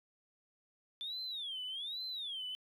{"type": "tone with vibrato", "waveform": "triangle", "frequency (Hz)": 3493, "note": "A7", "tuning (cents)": -13, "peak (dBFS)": -36, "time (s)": [1.01, 2.55], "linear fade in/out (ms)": 0, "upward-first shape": "sine", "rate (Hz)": 1.2, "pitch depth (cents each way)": 270, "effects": ["tanh soft clip ceiling -36 dBFS"]}